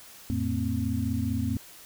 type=tone cluster; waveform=sine; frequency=85.9 / 110.5 / 225.9 / 261.3 Hz; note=F2 / A2 / A3 / C4; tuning=-28 / +8 / +46 / -2 cents; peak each=-31 dBFS; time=0.3-1.57 s; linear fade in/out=0 ms; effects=white hiss -49 dBFS RMS until 1.85 s